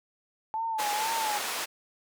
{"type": "tone with vibrato", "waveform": "sine", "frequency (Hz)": 869, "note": "A5", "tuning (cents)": -22, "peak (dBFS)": -28, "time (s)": [0.54, 1.38], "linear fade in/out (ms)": 0, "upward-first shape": "sine", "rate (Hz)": 2.1, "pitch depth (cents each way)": 84}
{"type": "band-pass noise", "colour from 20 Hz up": "pink", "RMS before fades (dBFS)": -33, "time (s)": [0.78, 1.66], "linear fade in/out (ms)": 20, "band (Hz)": [640, 14000], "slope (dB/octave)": 12}
{"effects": []}